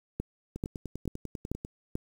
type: two click trains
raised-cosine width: 3 ms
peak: -24 / -18 dBFS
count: 12 / 5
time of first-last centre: 0.56-1.649 / 0.2-1.954 s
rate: 10.1 / 2.28 Hz
effects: 8-bit